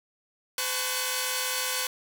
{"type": "tone cluster", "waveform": "5% pulse", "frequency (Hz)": [510, 834, 904, 1118, 1489], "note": ["C5", "G#5", "A5", "C#6", "F#6"], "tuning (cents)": [-44, 7, 47, 14, 11], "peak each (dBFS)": [-20, -28, -26, -21, -21], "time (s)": [0.58, 1.87], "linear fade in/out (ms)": 2, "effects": []}